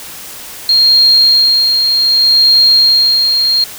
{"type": "tone with tremolo", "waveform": "sine", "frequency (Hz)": 4223, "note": "C8", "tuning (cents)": 15, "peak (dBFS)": -4, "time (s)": [0.69, 3.64], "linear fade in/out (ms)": 2, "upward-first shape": "sine", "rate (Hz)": 0.65, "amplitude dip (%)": 40, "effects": ["white hiss -29 dBFS RMS until 3.78 s"]}